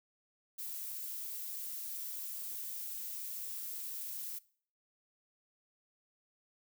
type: noise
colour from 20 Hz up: violet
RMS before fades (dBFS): -42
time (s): 0.58-4.39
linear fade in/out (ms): 10
effects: noise-tail reverb RT60 0.5 s tail -21 dB re dry